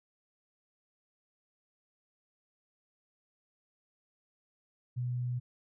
sine tone, 123.4 Hz, B2, 1 cent flat, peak -31 dBFS, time 4.96-5.4 s, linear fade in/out 20 ms, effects none

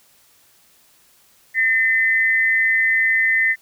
sine tone pair together, 1815.7 / 2038 Hz, A#6 / C7, -46 / -46 cents, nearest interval major second, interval 200 cents, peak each -17 dBFS, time 1.54-3.56 s, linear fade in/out 50 ms, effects white hiss -55 dBFS RMS until 3.61 s

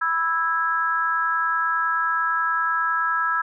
sine chord, E major, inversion second, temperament just, 988.9 / 1318.5 / 1648.1 Hz, B5 / E6 / G#6, +2 / 0 / -14 cents, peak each -28 / -22 / -24 dBFS, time 0.01-3.42 s, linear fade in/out 10 ms, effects none

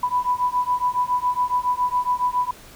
sine beating tone pair, 987.8 / 995 Hz, B5 / B5, 0 / +13 cents, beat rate 7.2 Hz, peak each -22 dBFS, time 0.03-2.51 s, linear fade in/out 5 ms, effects pink hiss -45 dBFS RMS until 2.75 s

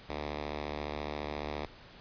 5% pulse tone with notch filter, 74.5 Hz, D2, 25 cents sharp, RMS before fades -38 dBFS, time 0.09-1.66 s, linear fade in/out 5 ms, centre 170 Hz, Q 1.5, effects pink hiss -53 dBFS RMS until 2 s + resampled to 11025 Hz

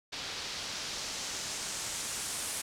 white noise with low-pass filter sweep, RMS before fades -38 dBFS, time 0.12-2.62 s, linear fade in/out 10 ms, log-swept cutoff 4300 to 9600 Hz, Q 1.5, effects none

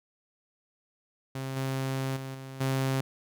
sawtooth tone with level steps, 133.4 Hz, C3, 34 cents sharp, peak -29 / -25 / -32 / -36 / -22 dBFS, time 1.35-3.01 s, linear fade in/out 5 ms, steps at 1.56 / 2.16 / 2.34 / 2.6 s, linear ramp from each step 10 ms, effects none

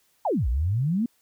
sine exponential two-way sweep, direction down then up, 954 to 55 to 247 Hz, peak -21 dBFS, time 0.25-1.06 s, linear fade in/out 5 ms, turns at 0.48 s, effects white hiss -66 dBFS RMS until 1.21 s

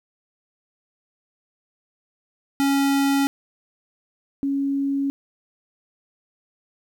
square / sine tone pair in turn, 277.2 / 277.2 Hz, C#4 / C#4, 0 / 0 cents, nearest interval unison, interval 0 cents, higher neither, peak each -18 / -20 dBFS, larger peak first, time 2.6-3.27 / 4.43-5.1 s, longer neither, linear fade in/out 0 ms, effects 10-bit

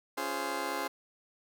15% pulse chord, Db major seventh, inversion none, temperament just, 277.2 / 346.5 / 415.8 / 519.7 Hz, Db4 / F4 / Ab4 / C5, 0 / -14 / +2 / -12 cents, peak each -33 dBFS, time 0.17-0.88 s, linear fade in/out 10 ms, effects none

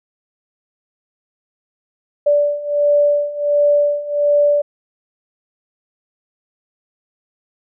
sine beating tone pair, 582 / 583.4 Hz, D5 / D5, -16 / -12 cents, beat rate 1.4 Hz, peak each -17 / -14 dBFS, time 2.26-4.62 s, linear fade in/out 10 ms, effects none

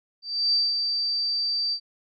sine tone with ADSR envelope, 4655 Hz, D8, 16 cents flat, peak -18 dBFS, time 0.22-1.8 s, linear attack 310 ms, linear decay 200 ms, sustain -5 dB, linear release 74 ms, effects none

